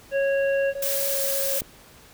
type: harmonic tone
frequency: 551 Hz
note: C#5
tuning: 11 cents flat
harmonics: 1 / 3 / 5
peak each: -20 / -30 / -35 dBFS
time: 0.11-0.74 s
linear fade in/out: 50 ms
type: tone with pitch glide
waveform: triangle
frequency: 554.4 to 548.7 Hz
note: C#5 to C#5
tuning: 0 to -18 cents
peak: -26 dBFS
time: 0.75-1.59 s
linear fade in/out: 5 ms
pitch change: -18 cents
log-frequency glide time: 1.06-1.24 s
type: noise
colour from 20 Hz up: blue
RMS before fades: -26 dBFS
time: 0.82-1.61 s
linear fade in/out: 5 ms
type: click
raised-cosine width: 2 ms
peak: -23 dBFS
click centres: 1.619 s
effects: pink hiss -50 dBFS RMS until 2.13 s